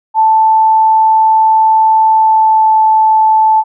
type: tone with pitch glide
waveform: sine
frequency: 880 to 874.4 Hz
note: A5 to A5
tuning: 0 to -11 cents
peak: -5 dBFS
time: 0.14-3.64 s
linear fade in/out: 50 ms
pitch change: -11 cents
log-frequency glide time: 2.08-2.8 s
effects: none